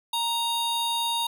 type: tone pair together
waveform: square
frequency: 932.3 / 3724 Hz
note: A#5 / A#7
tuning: 0 / -2 cents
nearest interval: 2 octaves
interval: 2398 cents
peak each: -28 dBFS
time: 0.13-1.27 s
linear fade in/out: 5 ms
effects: none